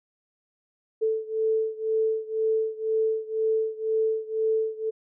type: beating tone pair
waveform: sine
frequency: 440 / 442 Hz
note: A4 / A4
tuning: 0 / +8 cents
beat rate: 2 Hz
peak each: -25 / -27 dBFS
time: 1.01-4.91 s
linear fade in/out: 20 ms
effects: none